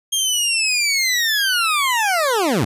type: linear sweep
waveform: 20% pulse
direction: down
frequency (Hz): 3242 to 85.1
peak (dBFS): -11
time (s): 0.12-2.65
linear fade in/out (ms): 10
effects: resampled to 32000 Hz